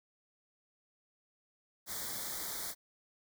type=band-stop noise; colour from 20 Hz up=white; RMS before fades=-40 dBFS; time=1.86-2.75 s; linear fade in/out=50 ms; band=2200 to 3300 Hz; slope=96 dB/octave; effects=none